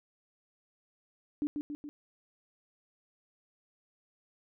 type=tone with echo; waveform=sine; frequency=293.7 Hz; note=D4; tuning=in tune; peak=-28 dBFS; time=1.42-1.47 s; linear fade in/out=0 ms; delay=140 ms; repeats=3; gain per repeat=-4 dB; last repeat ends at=1.89 s; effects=none